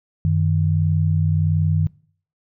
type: tone pair together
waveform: sine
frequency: 94.16 / 155.6 Hz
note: F#2 / D#3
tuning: +31 / 0 cents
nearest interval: major sixth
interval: 869 cents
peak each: -18 dBFS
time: 0.25-1.87 s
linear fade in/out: 0 ms
effects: noise-tail reverb RT60 0.5 s tail -22 dB re dry